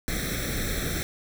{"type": "noise with comb filter", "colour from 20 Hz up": "pink", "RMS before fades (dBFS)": -29, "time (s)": [0.08, 1.03], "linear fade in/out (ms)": 0, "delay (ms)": 0.52, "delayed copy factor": 0.95, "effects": []}